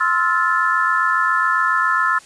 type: chord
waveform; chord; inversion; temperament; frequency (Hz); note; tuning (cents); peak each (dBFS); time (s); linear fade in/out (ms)
sine; F major seventh; second; just; 1047.7 / 1309.6 / 1396.9 / 1746.1; C6 / E6 / F6 / A6; +2 / -12 / 0 / -14; -21 / -19 / -21 / -20; 0-2.19; 10
effects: white hiss -45 dBFS RMS until 2.25 s + resampled to 22050 Hz